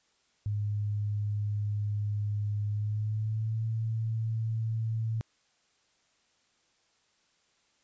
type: tone with pitch glide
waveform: sine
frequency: 103.83 to 111.93 Hz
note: G#2 to A2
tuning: 0 to +30 cents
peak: -28 dBFS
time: 0.46-5.21 s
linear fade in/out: 0 ms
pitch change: +130 cents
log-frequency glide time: 2.68-3.65 s
effects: white hiss -70 dBFS RMS until 7.83 s + resampled to 16000 Hz